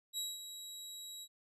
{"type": "tone with ADSR envelope", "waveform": "25% pulse", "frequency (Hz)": 3869, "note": "B7", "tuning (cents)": -36, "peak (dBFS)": -32, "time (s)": [0.13, 1.28], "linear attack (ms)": 48, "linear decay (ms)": 200, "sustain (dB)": -10, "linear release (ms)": 53, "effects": ["resampled to 32000 Hz"]}